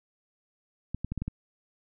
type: clicks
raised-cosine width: 5 ms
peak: -19 dBFS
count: 6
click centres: 0.946 / 1.046 / 1.12 / 1.177 / 1.22 / 1.28 s
effects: none